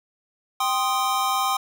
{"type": "chord", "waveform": "square", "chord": "C minor", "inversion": "second", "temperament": "equal", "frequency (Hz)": [784, 1046.5, 1244.5], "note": ["G5", "C6", "Eb6"], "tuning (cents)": [0, 0, 0], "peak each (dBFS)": -26, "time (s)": [0.6, 1.57], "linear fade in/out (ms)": 5, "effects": []}